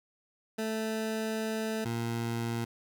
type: tone pair in turn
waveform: 20% pulse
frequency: 220 / 116.54 Hz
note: A3 / A#2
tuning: 0 / 0 cents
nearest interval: major seventh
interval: 1100 cents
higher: first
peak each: -26 dBFS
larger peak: neither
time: 0.58-1.85 / 1.85-2.65 s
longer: first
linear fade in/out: 10 ms
effects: none